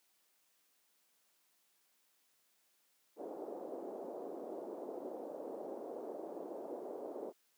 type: band-pass noise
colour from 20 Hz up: pink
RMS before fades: -45 dBFS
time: 3.16-7.33 s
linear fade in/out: 50 ms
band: 320 to 640 Hz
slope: 24 dB/octave
effects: white hiss -75 dBFS RMS until 7.57 s + high-pass 200 Hz 12 dB/octave